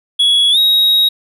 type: tone with pitch glide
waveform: triangle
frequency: 3361 to 3794 Hz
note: G#7 to A#7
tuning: +20 to +30 cents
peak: -7 dBFS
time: 0.19-1.09 s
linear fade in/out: 10 ms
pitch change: +210 cents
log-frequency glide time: 0.51-0.58 s
effects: none